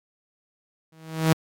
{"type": "tone with exponential growth", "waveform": "sawtooth", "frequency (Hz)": 160, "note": "D#3", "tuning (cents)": 49, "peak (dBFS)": -10, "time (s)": [0.92, 1.33], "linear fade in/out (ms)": 5, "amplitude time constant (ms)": 87, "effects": ["AAC 64 kbps"]}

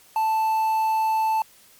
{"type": "tone with quantisation", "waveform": "triangle", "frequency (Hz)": 880, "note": "A5", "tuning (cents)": 0, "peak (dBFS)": -17, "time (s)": [0.16, 1.42], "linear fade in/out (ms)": 2, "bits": 7, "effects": ["white hiss -53 dBFS RMS until 1.79 s", "MP3 96 kbps"]}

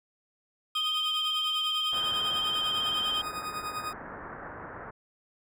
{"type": "tone with tremolo", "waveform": "40% pulse", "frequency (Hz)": 1244.5, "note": "D#6", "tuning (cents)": 0, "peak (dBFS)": -30, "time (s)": [0.75, 3.93], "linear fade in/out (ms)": 2, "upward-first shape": "triangle", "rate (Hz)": 10, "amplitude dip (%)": 75}
{"type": "tone with vibrato", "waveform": "sine", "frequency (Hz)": 3136, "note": "G7", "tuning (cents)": 0, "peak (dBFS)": -27, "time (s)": [0.75, 3.22], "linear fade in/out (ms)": 10, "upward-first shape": "square", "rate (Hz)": 18, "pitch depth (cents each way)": 23}
{"type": "low-pass noise", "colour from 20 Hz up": "white", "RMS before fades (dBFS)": -42, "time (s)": [1.92, 4.91], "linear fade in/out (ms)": 10, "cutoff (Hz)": 1700, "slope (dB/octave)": 48}
{"effects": []}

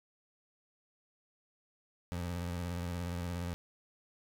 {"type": "tone with vibrato", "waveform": "25% pulse", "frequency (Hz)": 87.31, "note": "F2", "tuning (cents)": 0, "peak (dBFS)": -32, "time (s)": [2.12, 3.54], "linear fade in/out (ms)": 0, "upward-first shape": "sine", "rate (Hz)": 17, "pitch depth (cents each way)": 47, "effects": []}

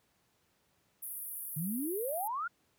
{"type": "band-pass noise", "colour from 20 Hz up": "pink", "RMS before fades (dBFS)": -42, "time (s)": [1.02, 2.28], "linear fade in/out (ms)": 10, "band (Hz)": [10000, 16000], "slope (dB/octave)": 96}
{"type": "exponential sweep", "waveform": "sine", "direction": "up", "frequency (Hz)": [146.83, 1465], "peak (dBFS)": -33, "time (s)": [1.56, 2.48], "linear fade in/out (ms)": 10}
{"effects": ["pink hiss -73 dBFS RMS until 2.78 s", "high-pass 80 Hz 12 dB/octave"]}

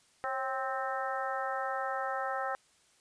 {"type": "harmonic tone with a mistuned harmonic", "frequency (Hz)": 261.6, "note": "C4", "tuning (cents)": 0, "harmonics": [2, 3, 4, 5, 6, 7], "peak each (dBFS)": [-38, -36, -42, -37, -43, -42], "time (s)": [0.24, 2.55], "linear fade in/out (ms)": 0, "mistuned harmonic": 2, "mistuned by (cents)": 58, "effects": ["white hiss -66 dBFS RMS until 3 s", "resampled to 22050 Hz"]}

